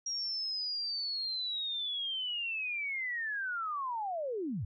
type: linear sweep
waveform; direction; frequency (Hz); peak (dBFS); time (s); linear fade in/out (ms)
sine; down; 5660 to 79.9; -33; 0.06-4.65; 5
effects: none